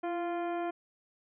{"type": "harmonic tone with a mistuned harmonic", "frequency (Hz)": 347.6, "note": "F4", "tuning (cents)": -8, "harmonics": [1, 2, 3, 4, 5, 6, 7, 9], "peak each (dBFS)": [-34, -35, -44, -46, -50, -55, -52, -59], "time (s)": [0.03, 0.71], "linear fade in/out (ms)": 10, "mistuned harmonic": 1, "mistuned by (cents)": -34, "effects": []}